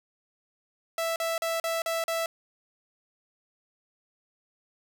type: tone bursts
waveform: sawtooth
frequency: 660 Hz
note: E5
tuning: 2 cents sharp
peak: -23 dBFS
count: 6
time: 0.98-2.26 s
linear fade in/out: 2 ms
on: 180 ms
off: 40 ms
effects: none